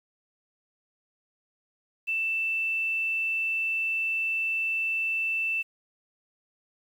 sine tone, 2660 Hz, E7, 15 cents sharp, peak -25 dBFS, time 2.07-5.63 s, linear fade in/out 20 ms, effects 9-bit

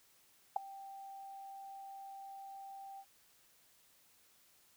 sine tone with ADSR envelope, 784 Hz, G5, in tune, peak -25 dBFS, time 0.56-3.05 s, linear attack 4 ms, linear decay 7 ms, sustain -22 dB, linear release 58 ms, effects white hiss -68 dBFS RMS until 4.76 s

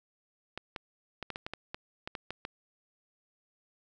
clicks, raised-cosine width 0.3 ms, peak -21 dBFS, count 12, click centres 0.576 / 0.762 / 1.227 / 1.303 / 1.359 / 1.465 / 1.536 / 1.745 / 2.075 / 2.152 / 2.306 / 2.451 s, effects none

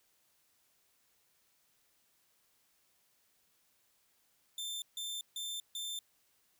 sawtooth tone bursts, 3564 Hz, A7, 22 cents sharp, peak -35 dBFS, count 4, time 4.58-5.99 s, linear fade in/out 2 ms, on 240 ms, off 150 ms, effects white hiss -73 dBFS RMS until 6.59 s

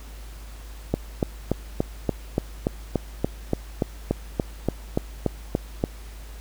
click train, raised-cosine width 2 ms, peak -7 dBFS, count 18, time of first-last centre 0.94-5.839 s, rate 3.47 Hz, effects added 52 Hz sine -37 dBFS peak until 6.4 s + pink hiss -48 dBFS RMS until 6.4 s

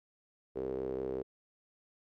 sawtooth tone with band-pass filter, 65.41 Hz, C2, in tune, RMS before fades -37 dBFS, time 0.55-1.23 s, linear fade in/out 20 ms, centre 420 Hz, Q 7, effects none

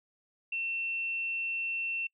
sine tone, 2700 Hz, E7, 41 cents sharp, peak -31 dBFS, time 0.52-2.07 s, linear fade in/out 5 ms, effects noise-tail reverb RT60 0.1 s tail -26 dB re dry

